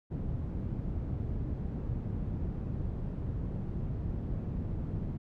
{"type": "low-pass noise", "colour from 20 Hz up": "white", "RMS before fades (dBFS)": -35, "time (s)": [0.1, 5.18], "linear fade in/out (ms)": 20, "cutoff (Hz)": 140, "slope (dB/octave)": 12, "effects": []}